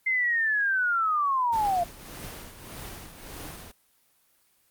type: linear sweep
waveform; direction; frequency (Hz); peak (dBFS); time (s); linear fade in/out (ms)
sine; down; 2093 to 675; -22; 0.06-1.84; 10
type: noise with tremolo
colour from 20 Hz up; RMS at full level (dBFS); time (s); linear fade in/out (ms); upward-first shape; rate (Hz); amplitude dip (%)
pink; -38; 1.52-3.72; 10; triangle; 1.7; 65
effects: white hiss -66 dBFS RMS until 4.7 s + Opus 24 kbps